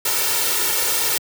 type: noise with comb filter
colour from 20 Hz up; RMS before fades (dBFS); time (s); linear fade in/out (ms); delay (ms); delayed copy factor
white; -20; 0.05-1.18; 5; 2.2; +0.95
effects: high-pass 150 Hz 12 dB/octave